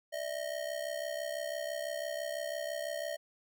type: ring-modulated tone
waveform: square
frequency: 623 Hz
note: D#5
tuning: 2 cents sharp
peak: -33 dBFS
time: 0.12-3.17 s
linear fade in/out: 20 ms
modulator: 33 Hz
effects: none